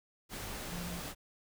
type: tone in noise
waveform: sine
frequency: 174.61 Hz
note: F3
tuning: in tune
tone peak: -40 dBFS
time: 0.68-1.02 s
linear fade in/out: 50 ms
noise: pink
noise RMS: -42 dBFS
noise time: 0.29-1.15 s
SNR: -1 dB
effects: none